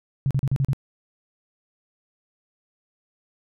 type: tone bursts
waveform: sine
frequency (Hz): 135.9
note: C#3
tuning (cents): -34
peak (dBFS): -18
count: 6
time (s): 0.26-0.732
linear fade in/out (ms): 0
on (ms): 47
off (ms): 38
effects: none